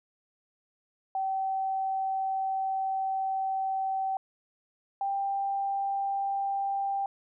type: tone pair in turn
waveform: sine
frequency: 769 / 789.7 Hz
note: G5 / G5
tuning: -33 / +13 cents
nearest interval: unison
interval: 46 cents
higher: second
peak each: -27 dBFS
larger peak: neither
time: 1.15-4.17 / 5.01-7.06 s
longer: first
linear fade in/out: 2 ms
effects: none